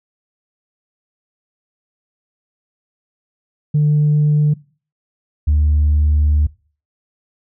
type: tone pair in turn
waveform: sine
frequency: 149.3 / 74.8 Hz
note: D3 / D2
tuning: +29 / +32 cents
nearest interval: octave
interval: 1197 cents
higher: first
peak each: -9 dBFS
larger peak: neither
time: 3.74-4.54 / 5.47-6.47 s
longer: second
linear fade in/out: 10 ms
effects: noise-tail reverb RT60 0.4 s tail -22 dB re dry + tanh soft clip ceiling -8 dBFS